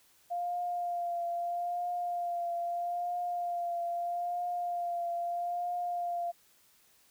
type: tone with vibrato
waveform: sine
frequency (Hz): 698.5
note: F5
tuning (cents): 0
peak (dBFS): -31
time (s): 0.3-6.32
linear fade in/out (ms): 20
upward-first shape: triangle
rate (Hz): 0.78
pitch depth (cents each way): 26
effects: white hiss -65 dBFS RMS until 7.1 s